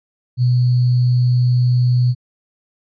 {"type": "tone with sample-and-hold", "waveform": "sine", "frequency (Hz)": 123.8, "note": "B2", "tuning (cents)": 5, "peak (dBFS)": -11, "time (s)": [0.37, 2.15], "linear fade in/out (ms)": 50, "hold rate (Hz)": 4410, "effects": ["resampled to 11025 Hz"]}